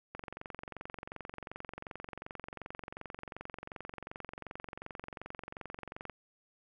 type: click train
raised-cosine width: 0.5 ms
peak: -27 dBFS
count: 136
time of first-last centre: 0.15-6.097 s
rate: 22.7 Hz
effects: none